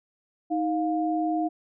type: tone pair together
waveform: sine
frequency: 314.7 / 706 Hz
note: D#4 / F5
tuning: +20 / +19 cents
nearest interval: octave + major second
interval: 1399 cents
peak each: -25 / -27 dBFS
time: 0.5-1.49 s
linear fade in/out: 20 ms
effects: none